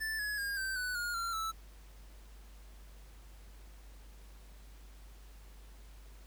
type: tone with pitch steps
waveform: square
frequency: 1760 / 1688.3 / 1619.5 / 1553.6 / 1490.3 / 1429.6 / 1371.3 / 1315.5 Hz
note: A6 / G#6 / G#6 / G6 / F#6 / F6 / F6 / E6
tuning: 0 / +28 / -44 / -16 / +12 / +40 / -32 / -4 cents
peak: -35 dBFS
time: 0-1.52 s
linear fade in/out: 20 ms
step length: 190 ms
effects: added 50 Hz sine -51 dBFS peak until 6.26 s + pink hiss -62 dBFS RMS until 6.26 s